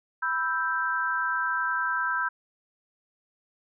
sine chord, E minor, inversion second, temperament equal, 987.8 / 1318.5 / 1568 Hz, B5 / E6 / G6, 0 / 0 / 0 cents, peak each -31 / -30 / -27 dBFS, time 0.22-2.29 s, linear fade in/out 10 ms, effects none

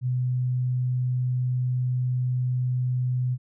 sine tone, 125.9 Hz, B2, 34 cents sharp, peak -22 dBFS, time 0.01-3.38 s, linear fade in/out 50 ms, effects none

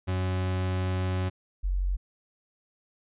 40% pulse / sine tone pair in turn, 92.5 / 46.09 Hz, F#2 / F#1, 0 / -6 cents, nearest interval octave, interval 1206 cents, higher first, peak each -25 / -24 dBFS, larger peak second, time 0.07-1.3 / 1.63-1.97 s, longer first, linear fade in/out 20 ms, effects resampled to 8000 Hz

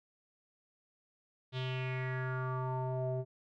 square tone with low-pass filter sweep, 128.9 Hz, C3, 26 cents flat, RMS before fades -36 dBFS, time 1.52-3.25 s, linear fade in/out 50 ms, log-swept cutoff 3600 to 530 Hz, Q 4.6, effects none

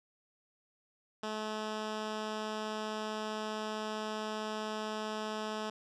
10% pulse tone with low-pass filter, 215.4 Hz, A3, 37 cents flat, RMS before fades -38 dBFS, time 1.23-5.7 s, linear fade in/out 5 ms, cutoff 5600 Hz, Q 0.99, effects none

